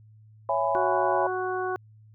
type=chord; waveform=sine; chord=C# minor seventh; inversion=none; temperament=just; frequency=554.4 / 665.2 / 831.5 / 997.9 Hz; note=C#5 / E5 / G#5 / B5; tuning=0 / +16 / +2 / +18 cents; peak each=-28 dBFS; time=0.49-1.27 s; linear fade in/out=2 ms
type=harmonic tone; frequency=370 Hz; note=F#4; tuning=in tune; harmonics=1 / 2 / 3 / 4; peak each=-29 / -32 / -34 / -35 dBFS; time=0.75-1.76 s; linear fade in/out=0 ms
effects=added 108 Hz sine -50 dBFS peak until 2.14 s